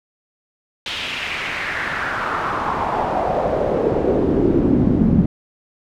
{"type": "noise with band-pass filter sweep", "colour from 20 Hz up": "brown", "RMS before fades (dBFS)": -19, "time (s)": [0.86, 5.26], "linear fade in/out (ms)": 2, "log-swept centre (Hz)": [3300, 200], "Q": 2.8, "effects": []}